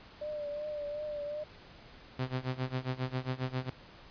sine tone with vibrato, 593 Hz, D5, 17 cents sharp, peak -35 dBFS, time 0.21-1.44 s, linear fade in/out 10 ms, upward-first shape triangle, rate 2.7 Hz, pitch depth 44 cents each way
sawtooth tone with tremolo, 128.8 Hz, C3, 27 cents flat, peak -26 dBFS, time 2.19-3.7 s, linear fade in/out 2 ms, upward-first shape sine, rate 7.4 Hz, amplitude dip 90%
effects pink hiss -54 dBFS RMS until 4.1 s + resampled to 11025 Hz

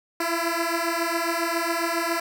10% pulse beating tone pair, 332.3 / 339.6 Hz, E4 / F4, +14 / -48 cents, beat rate 7.3 Hz, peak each -18 dBFS, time 0.2-2.2 s, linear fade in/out 5 ms, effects none

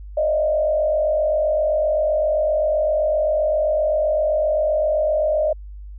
sine tone with frequency modulation, 614 Hz, D#5, 23 cents flat, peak -16 dBFS, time 0.17-5.53 s, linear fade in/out 5 ms, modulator 47.7 Hz, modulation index 0.78, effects added 50 Hz sine -33 dBFS peak until 5.98 s

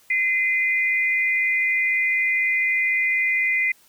sine tone pair together, 2051 / 2437 Hz, C7 / D#7, -35 / -37 cents, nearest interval minor third, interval 298 cents, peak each -19 / -25 dBFS, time 0.1-3.72 s, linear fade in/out 5 ms, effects white hiss -56 dBFS RMS until 3.88 s

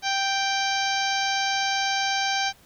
harmonic tone, 784 Hz, G5, in tune, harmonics 1 / 2 / 3 / 4 / 5 / 6 / 7 / 8, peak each -26 / -29 / -31 / -32 / -33 / -34 / -34 / -35 dBFS, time 0.02-2.53 s, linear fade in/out 50 ms, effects pink hiss -55 dBFS RMS until 2.65 s

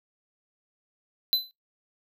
square tone with exponential decay, 4023 Hz, B7, 31 cents sharp, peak -17 dBFS, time 1.33-1.51 s, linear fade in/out 0 ms, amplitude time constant 38 ms, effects noise-tail reverb RT60 0.2 s tail -23 dB re dry

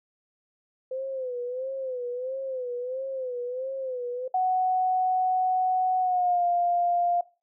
sine tone with vibrato, 511 Hz, C5, 41 cents flat, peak -29 dBFS, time 0.91-4.28 s, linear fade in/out 5 ms, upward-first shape sine, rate 1.5 Hz, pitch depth 88 cents each way
sine tone with pitch glide, 742 to 700.4 Hz, F#5 to F5, +5 to +5 cents, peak -21 dBFS, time 4.34-7.21 s, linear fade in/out 5 ms, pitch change -100 cents, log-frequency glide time 6-6.45 s
effects noise-tail reverb RT60 0.3 s tail -20 dB re dry

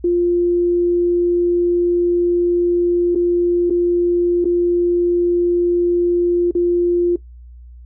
sine tone with dropouts, 349.2 Hz, F4, in tune, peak -12 dBFS, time 0.04-7.16 s, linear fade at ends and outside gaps 5 ms, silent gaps 3.15-3.156 / 3.699-3.705 / 4.445-4.453 / 6.511-6.55 s, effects noise-tail reverb RT60 0.1 s tail -17 dB re dry + added 60 Hz sine -36 dBFS peak until 7.85 s

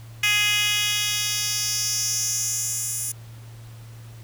10% pulse tone with high-pass filter sweep, 416.5 Hz, G#4, 5 cents sharp, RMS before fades -24 dBFS, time 0.23-3.12 s, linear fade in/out 5 ms, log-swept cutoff 2500 to 8800 Hz, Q 2.5, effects added 114 Hz sine -39 dBFS peak until 4.23 s + pink hiss -51 dBFS RMS until 4.23 s

